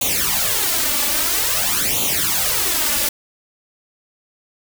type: noise with flanger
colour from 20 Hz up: white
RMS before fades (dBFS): -19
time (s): 0.01-3.09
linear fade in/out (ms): 5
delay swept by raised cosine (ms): 0.29 to 3.49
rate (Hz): 0.5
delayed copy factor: +0.8
effects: none